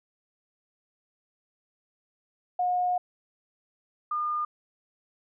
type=tone pair in turn; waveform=sine; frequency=721 / 1212.6 Hz; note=F#5 / D#6; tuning=-45 / -45 cents; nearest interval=major sixth; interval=900 cents; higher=second; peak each=-23 / -26 dBFS; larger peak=first; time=2.59-2.98 / 4.11-4.45 s; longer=first; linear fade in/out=5 ms; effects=none